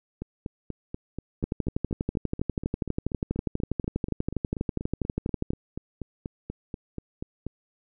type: two click trains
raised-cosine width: 3 ms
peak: -13 / -20 dBFS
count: 51 / 31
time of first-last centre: 1.44-5.505 / 0.22-7.466 s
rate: 12.3 / 4.14 Hz
effects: none